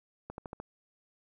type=accelerating click train; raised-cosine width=1 ms; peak=-26 dBFS; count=5; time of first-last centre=0.3-0.6 s; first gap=81 ms; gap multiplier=0.95; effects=11-bit